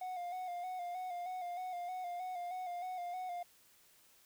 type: tone with vibrato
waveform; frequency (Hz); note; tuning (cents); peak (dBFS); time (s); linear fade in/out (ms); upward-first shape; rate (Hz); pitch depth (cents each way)
triangle; 721; F#5; -45; -37; 0.01-3.43; 5; square; 3.2; 41
effects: white hiss -66 dBFS RMS until 4.25 s